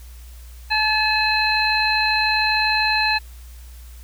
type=harmonic tone with a mistuned harmonic; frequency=861 Hz; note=A5; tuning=38 cents flat; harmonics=1 / 2 / 3 / 5; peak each=-22 / -22 / -22 / -22 dBFS; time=0.7-3.19 s; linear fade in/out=20 ms; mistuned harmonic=5; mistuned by=-86 cents; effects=added 60 Hz sine -37 dBFS peak until 4.03 s + white hiss -50 dBFS RMS until 4.03 s